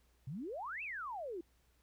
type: exponential two-way sweep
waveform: sine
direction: up then down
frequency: 119.7 to 2716 to 322 Hz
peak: -40 dBFS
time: 0.27-1.41 s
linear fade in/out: 5 ms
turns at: 0.83 s
effects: added 60 Hz sine -70 dBFS peak until 1.82 s + pink hiss -75 dBFS RMS until 1.82 s